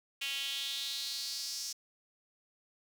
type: tone with high-pass filter sweep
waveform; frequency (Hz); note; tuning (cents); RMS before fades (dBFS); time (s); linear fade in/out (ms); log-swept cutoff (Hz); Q
sawtooth; 275.8; C#4; -9; -38; 0.21-1.73; 10; 2800 to 5600; 4.4
effects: none